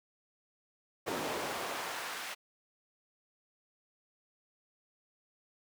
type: noise with high-pass filter sweep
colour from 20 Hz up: brown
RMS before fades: -38 dBFS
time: 1.06-2.35 s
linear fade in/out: 20 ms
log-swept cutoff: 370 to 1500 Hz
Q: 0.82
effects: none